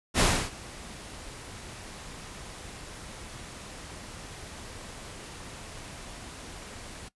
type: noise with ADSR envelope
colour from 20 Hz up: pink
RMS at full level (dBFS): -21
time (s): 0.14-7.09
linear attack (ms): 57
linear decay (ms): 300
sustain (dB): -22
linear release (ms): 13
effects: noise-tail reverb RT60 0.1 s tail -19 dB re dry + resampled to 24000 Hz